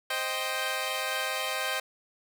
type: chord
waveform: 10% pulse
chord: C minor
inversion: none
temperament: equal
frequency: 523.3 / 622.3 / 784 Hz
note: C5 / Eb5 / G5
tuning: 0 / 0 / 0 cents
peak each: -25 / -25 / -26 dBFS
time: 0.1-1.8 s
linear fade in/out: 5 ms
effects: none